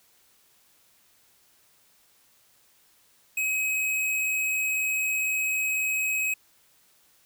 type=tone; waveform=square; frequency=2543 Hz; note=D#7; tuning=37 cents sharp; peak=-25 dBFS; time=3.37-6.34 s; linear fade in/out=5 ms; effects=white hiss -62 dBFS RMS until 7.25 s